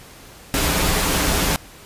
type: noise with comb filter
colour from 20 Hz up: pink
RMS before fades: -19 dBFS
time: 0.54-1.56 s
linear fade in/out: 0 ms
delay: 8.5 ms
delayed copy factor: -0.55
effects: pink hiss -43 dBFS RMS until 1.85 s + resampled to 32000 Hz